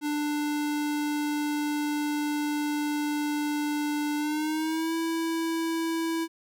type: tone with pitch glide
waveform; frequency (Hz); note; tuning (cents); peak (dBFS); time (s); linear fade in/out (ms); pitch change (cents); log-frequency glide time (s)
square; 296.1 to 328.5; D4 to E4; +14 to -6; -27; 0.01-6.28; 50; +180; 4.17-4.94
effects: none